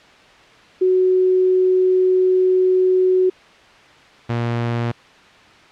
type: tone pair in turn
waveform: sine / sawtooth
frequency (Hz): 370.5 / 118.09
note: F#4 / A#2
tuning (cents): +2 / +23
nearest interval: octave + minor sixth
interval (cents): 1979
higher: first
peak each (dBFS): -12 / -15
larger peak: first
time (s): 0.81-3.3 / 4.29-4.92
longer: first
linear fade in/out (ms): 10
effects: white hiss -46 dBFS RMS until 5.71 s + low-pass 3000 Hz 12 dB/octave